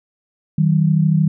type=tone pair together; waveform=sine; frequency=156.84 / 190 Hz; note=D#3 / F#3; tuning=+14 / +46 cents; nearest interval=minor third; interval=332 cents; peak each=-13 / -17 dBFS; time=0.58-1.28 s; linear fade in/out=5 ms; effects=none